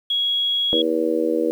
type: tone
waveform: sine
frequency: 3322 Hz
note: G#7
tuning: in tune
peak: -18 dBFS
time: 0.1-0.82 s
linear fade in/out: 5 ms
type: harmonic tone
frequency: 80.7 Hz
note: E2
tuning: 36 cents flat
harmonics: 3 / 4 / 5 / 6 / 7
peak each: -30 / -22 / -28 / -21 / -28 dBFS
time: 0.73-1.51 s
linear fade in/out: 0 ms
effects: 8-bit